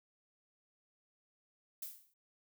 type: noise with exponential decay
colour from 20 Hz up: violet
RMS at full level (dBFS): -40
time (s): 1.82-2.14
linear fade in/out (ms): 5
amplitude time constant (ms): 69
effects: none